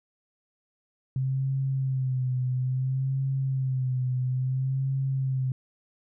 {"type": "tone with vibrato", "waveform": "sine", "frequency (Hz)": 130.81, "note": "C3", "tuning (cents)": 0, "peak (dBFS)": -24, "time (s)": [1.16, 5.52], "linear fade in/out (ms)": 2, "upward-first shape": "sine", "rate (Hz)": 0.59, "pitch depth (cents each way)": 52, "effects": []}